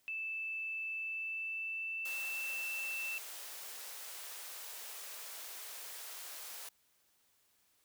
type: tone with pitch glide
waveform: sine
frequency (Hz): 2637 to 2665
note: E7 to E7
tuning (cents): 0 to +18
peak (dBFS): -37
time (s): 0.08-3.18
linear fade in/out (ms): 0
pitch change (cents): +18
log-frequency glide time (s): 0.91-2.44
type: high-pass noise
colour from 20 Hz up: white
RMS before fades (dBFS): -47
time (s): 2.05-6.69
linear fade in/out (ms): 5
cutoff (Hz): 440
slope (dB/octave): 24
effects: white hiss -73 dBFS RMS until 7.84 s